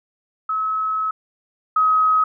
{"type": "tone pair in turn", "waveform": "sine", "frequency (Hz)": [1288, 1268.8], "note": ["E6", "D#6"], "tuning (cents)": [-41, 33], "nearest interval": "unison", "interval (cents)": 26, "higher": "first", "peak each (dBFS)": [-19, -13], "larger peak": "second", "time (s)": [[0.49, 1.11], [1.76, 2.24]], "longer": "first", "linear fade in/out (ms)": 5, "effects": []}